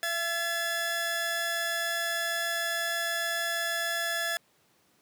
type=tone pair together; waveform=sawtooth; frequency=675.5 / 1712 Hz; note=E5 / A6; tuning=+42 / -48 cents; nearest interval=octave + major third; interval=1610 cents; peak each=-30 / -26 dBFS; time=0.03-4.37 s; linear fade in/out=0 ms; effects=pink hiss -66 dBFS RMS until 5.01 s + high-pass 150 Hz 12 dB/octave